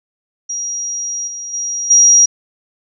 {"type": "tone with level steps", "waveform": "sine", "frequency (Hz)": 5720, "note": "F8", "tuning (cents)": 41, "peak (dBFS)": [-19, -24, -18, -5], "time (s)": [0.49, 2.26], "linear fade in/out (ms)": 10, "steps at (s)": [1.27, 1.53, 1.9], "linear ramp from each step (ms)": 10, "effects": []}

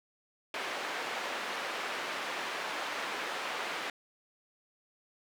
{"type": "band-pass noise", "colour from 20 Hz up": "white", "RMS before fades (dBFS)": -37, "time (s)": [0.54, 3.9], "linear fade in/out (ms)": 2, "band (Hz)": [390, 2200], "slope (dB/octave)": 12, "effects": []}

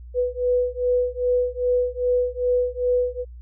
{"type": "beating tone pair", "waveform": "sine", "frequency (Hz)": [493.9, 496.4], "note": ["B4", "B4"], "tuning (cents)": [0, 9], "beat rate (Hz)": 2.5, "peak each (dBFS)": [-22, -22], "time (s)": [0.14, 3.25], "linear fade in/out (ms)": 50, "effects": ["added 60 Hz sine -37 dBFS peak until 3.41 s"]}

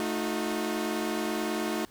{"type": "chord", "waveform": "sawtooth", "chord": "D# diminished", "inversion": "second", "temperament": "equal with one note detuned", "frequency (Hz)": [220, 311.1, 360.5], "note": ["A3", "D#4", "F#4"], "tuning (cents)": [0, 0, -45], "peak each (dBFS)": -29, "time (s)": [0, 1.85], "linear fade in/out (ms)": 0, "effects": ["pink hiss -57 dBFS RMS until 1.9 s"]}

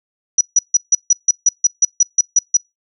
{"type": "tone bursts", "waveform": "sine", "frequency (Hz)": 5860, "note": "F#8", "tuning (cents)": -18, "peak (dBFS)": -7, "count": 13, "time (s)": [0.38, 2.57], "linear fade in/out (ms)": 5, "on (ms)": 30, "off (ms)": 150, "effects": ["noise-tail reverb RT60 0.2 s tail -26 dB re dry"]}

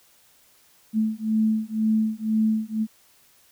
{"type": "beating tone pair", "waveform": "sine", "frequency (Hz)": [217.6, 219.6], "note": ["A3", "A3"], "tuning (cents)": [-19, -3], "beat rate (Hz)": 2, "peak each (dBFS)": -23, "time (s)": [0.93, 2.87], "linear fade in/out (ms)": 50, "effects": ["white hiss -58 dBFS RMS until 3.51 s"]}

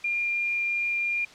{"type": "tone", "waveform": "sine", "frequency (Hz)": 2401, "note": "D7", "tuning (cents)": 38, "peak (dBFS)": -24, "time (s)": [0.04, 1.25], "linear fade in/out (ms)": 5, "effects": ["white hiss -49 dBFS RMS until 1.34 s", "low-pass 5000 Hz 12 dB/octave"]}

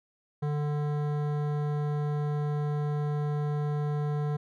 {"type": "tone with hard clipping", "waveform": "sine", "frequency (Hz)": 147.7, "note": "D3", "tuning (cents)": 10, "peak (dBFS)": -29, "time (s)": [0.42, 4.37], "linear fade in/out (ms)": 10, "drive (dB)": 15, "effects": []}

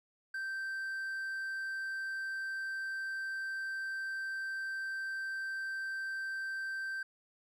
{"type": "tone", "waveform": "triangle", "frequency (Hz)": 1562, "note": "G6", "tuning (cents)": -7, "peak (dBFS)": -34, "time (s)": [0.34, 7.03], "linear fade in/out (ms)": 5, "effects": []}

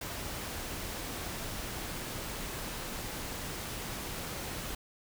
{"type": "noise", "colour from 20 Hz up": "pink", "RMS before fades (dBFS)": -39, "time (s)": [0.01, 4.75], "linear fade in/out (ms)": 5, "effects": []}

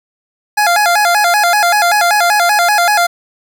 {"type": "tone with vibrato", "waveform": "25% pulse", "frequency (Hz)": 763, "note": "G5", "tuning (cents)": -47, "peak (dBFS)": -5, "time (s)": [0.57, 3.07], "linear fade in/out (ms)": 10, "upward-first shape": "square", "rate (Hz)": 5.2, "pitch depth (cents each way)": 160, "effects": ["7-bit"]}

